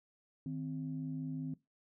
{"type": "tone pair together", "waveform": "sine", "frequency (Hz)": [155.56, 260.8], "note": ["D#3", "C4"], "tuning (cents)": [0, -5], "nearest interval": "major sixth", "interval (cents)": 895, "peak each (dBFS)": [-39, -39], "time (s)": [0.46, 1.54], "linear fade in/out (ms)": 2, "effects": ["noise-tail reverb RT60 0.2 s tail -19 dB re dry", "tanh soft clip ceiling -29 dBFS"]}